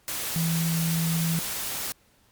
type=tone in noise; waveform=sine; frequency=164.81 Hz; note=E3; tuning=in tune; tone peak=-23 dBFS; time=0.36-1.39 s; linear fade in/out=0 ms; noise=white; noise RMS=-31 dBFS; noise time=0.08-1.92 s; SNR=+5 dB; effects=pink hiss -62 dBFS RMS until 2.31 s + MP3 96 kbps